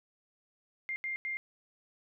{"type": "tone bursts at uneven times", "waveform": "sine", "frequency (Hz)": 2109, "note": "C7", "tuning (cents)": 13, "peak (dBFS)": -33, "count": 3, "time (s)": [[0.89, 0.96], [1.04, 1.16], [1.25, 1.37]], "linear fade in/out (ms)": 0, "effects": []}